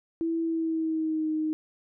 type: tone with pitch glide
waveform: sine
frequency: 329.6 to 311.3 Hz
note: E4 to D#4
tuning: 0 to +1 cents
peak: -25 dBFS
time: 0.21-1.53 s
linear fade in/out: 0 ms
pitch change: -99 cents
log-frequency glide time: 0.42-1.3 s
effects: none